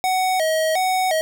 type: tone with vibrato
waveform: square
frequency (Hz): 688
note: F5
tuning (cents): -26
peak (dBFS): -18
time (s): 0.04-1.21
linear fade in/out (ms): 0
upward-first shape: square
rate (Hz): 1.4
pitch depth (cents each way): 140
effects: none